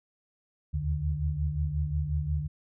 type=tone cluster; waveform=sine; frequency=74 / 79.6 / 148.4 Hz; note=D2 / D#2 / D3; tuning=+14 / +40 / +18 cents; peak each=-31 dBFS; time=0.73-2.48 s; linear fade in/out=20 ms; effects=none